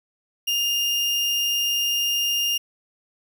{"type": "tone", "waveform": "35% pulse", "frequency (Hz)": 2819, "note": "F7", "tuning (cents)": 16, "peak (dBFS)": -19, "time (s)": [0.47, 2.58], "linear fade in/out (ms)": 10, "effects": []}